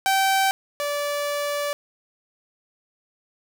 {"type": "tone pair in turn", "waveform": "sawtooth", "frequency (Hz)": [774, 579.8], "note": ["G5", "D5"], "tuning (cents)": [-22, -22], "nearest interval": "perfect fourth", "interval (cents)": 500, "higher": "first", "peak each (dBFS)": [-14, -20], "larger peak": "first", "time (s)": [[0.06, 0.51], [0.8, 1.73]], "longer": "second", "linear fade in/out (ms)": 0, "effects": []}